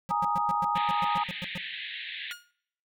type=tone bursts; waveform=square; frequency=179.2 Hz; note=F3; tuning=45 cents sharp; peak=-34 dBFS; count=12; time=0.09-1.576 s; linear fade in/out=0 ms; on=23 ms; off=110 ms
type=chord; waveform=sine; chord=Ab suspended second; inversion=none; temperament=equal; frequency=830.6 / 932.3 / 1244.5 Hz; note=Ab5 / Bb5 / Eb6; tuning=0 / 0 / 0 cents; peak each=-29 dBFS; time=0.1-1.24 s; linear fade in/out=10 ms
type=band-pass noise; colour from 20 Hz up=pink; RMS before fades=-38 dBFS; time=0.75-2.33 s; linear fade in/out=10 ms; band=1700 to 3900 Hz; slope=96 dB/octave
type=tone with exponential decay; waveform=sawtooth; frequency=1430 Hz; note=F6; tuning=41 cents sharp; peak=-31 dBFS; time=2.31-2.51 s; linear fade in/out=0 ms; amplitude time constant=43 ms
effects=noise-tail reverb RT60 0.7 s tail -25 dB re dry